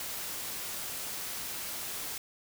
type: noise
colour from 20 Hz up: white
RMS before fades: -38 dBFS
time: 0-2.18 s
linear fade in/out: 2 ms
effects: none

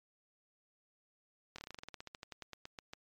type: slowing click train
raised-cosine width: 0.2 ms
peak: -28 dBFS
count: 21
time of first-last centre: 1.56-2.935 s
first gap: 24 ms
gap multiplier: 1.1
effects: MP3 96 kbps

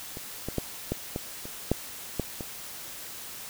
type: clicks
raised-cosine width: 2 ms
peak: -25 / -18 / -13 / -14 / -17 / -26 / -9 / -13 / -21 dBFS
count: 9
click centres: 0.171 / 0.486 / 0.583 / 0.92 / 1.161 / 1.455 / 1.716 / 2.197 / 2.408 s
effects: white hiss -41 dBFS RMS until 3.49 s

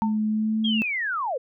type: tone with pitch glide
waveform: sine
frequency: 214.8 to 220.2 Hz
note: A3 to A3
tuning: -41 to +2 cents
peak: -21 dBFS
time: 0.02-0.82 s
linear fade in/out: 0 ms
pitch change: +43 cents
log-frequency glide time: 0.28-0.66 s
type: tone with exponential decay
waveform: sine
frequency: 901 Hz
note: A5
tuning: 41 cents sharp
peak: -20 dBFS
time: 0.02-0.18 s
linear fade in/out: 0 ms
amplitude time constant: 33 ms
type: linear sweep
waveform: sine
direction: down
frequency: 3322 to 458.4 Hz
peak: -24 dBFS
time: 0.64-1.38 s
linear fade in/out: 10 ms
effects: none

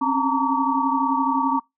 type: tone cluster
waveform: sine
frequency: 266.6 / 278.3 / 895 / 930 / 1142 Hz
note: C4 / C#4 / A5 / A#5 / D6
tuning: +33 / +7 / +29 / -4 / -49 cents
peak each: -24 / -29 / -27 / -22 / -25 dBFS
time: 0.01-1.6 s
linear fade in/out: 10 ms
effects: noise-tail reverb RT60 0.2 s tail -26 dB re dry

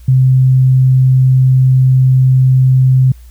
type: tone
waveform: sine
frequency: 130 Hz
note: C3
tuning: 11 cents flat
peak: -5 dBFS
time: 0.08-3.12 s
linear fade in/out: 5 ms
effects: added 60 Hz sine -33 dBFS peak until 3.3 s + white hiss -50 dBFS RMS until 3.3 s

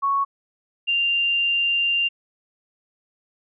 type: tone pair in turn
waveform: sine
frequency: 1108.7 / 2787 Hz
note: C#6 / F7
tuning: 0 / -4 cents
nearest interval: octave + major third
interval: 1596 cents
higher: second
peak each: -18 dBFS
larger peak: neither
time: 0.02-0.25 / 0.87-2.09 s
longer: second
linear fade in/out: 20 ms
effects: none

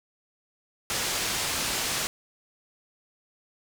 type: low-pass noise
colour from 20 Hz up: white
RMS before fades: -29 dBFS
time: 0.9-2.07 s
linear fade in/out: 0 ms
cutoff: 7400 Hz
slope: 12 dB/octave
effects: none

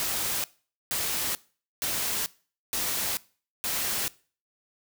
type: noise bursts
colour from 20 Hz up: white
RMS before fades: -29 dBFS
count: 5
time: 0-4.08 s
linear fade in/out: 0 ms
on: 440 ms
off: 470 ms
effects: noise-tail reverb RT60 0.4 s tail -21 dB re dry

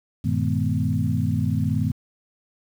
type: tone cluster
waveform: sine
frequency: 97.4 / 118.3 / 155.6 / 212.8 / 249.5 Hz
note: G2 / A#2 / D#3 / G#3 / B3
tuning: -11 / +26 / 0 / +42 / +18 cents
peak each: -25 / -26 / -25 / -28 / -28 dBFS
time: 0.24-1.92 s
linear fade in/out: 10 ms
effects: 8-bit

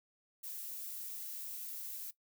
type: noise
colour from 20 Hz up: violet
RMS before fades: -44 dBFS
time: 0.43-2.11 s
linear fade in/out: 10 ms
effects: noise-tail reverb RT60 0.1 s tail -17 dB re dry

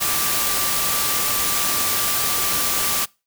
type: tone in noise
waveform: sine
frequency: 1174.7 Hz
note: D6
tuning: in tune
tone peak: -30 dBFS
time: 0-3.06 s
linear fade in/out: 20 ms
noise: white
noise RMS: -21 dBFS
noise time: 0-3.06 s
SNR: -12 dB
effects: noise-tail reverb RT60 0.3 s tail -25 dB re dry

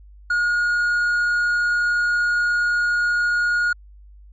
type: tone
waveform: triangle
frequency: 1437 Hz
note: F6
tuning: 49 cents sharp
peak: -15 dBFS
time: 0.3-3.73 s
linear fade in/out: 5 ms
effects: added 50 Hz sine -42 dBFS peak until 4.32 s + MP3 32 kbps

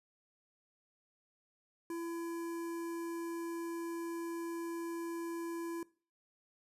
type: tone with notch filter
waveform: square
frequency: 336.5 Hz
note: E4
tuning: 36 cents sharp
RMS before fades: -40 dBFS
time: 1.9-5.83 s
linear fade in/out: 2 ms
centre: 3500 Hz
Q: 0.64
effects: noise-tail reverb RT60 0.4 s tail -22 dB re dry + resampled to 32000 Hz

